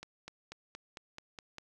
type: accelerating click train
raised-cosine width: 0.2 ms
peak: -27 dBFS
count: 8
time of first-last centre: 0.03-1.583 s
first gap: 250 ms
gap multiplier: 0.96
effects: none